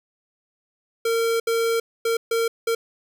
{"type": "tone bursts at uneven times", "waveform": "square", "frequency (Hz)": 458.5, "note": "A#4", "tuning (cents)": -29, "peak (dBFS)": -20, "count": 5, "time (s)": [[1.05, 1.4], [1.47, 1.8], [2.05, 2.17], [2.31, 2.48], [2.67, 2.75]], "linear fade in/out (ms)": 5, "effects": []}